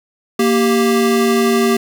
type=tone pair together; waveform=square; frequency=232.8 / 392 Hz; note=A#3 / G4; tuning=-2 / 0 cents; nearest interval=major sixth; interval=902 cents; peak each=-15 dBFS; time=0.39-1.77 s; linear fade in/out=5 ms; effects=none